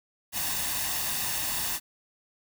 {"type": "noise with comb filter", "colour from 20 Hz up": "white", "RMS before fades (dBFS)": -30, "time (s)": [0.32, 1.8], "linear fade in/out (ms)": 50, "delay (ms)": 1.1, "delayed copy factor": 0.55, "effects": []}